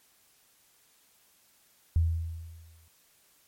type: tone with exponential decay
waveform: sine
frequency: 82.41 Hz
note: E2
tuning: in tune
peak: -19 dBFS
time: 1.96-2.88 s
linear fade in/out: 0 ms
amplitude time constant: 200 ms
effects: white hiss -64 dBFS RMS until 3.47 s + MP3 64 kbps